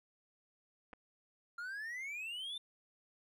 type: clicks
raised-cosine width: 0.5 ms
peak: -36 dBFS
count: 2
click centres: 0.931 / 0.935 s
type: exponential sweep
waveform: triangle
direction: up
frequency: 1381 to 3617 Hz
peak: -39 dBFS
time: 1.58-2.58 s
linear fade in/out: 5 ms
effects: none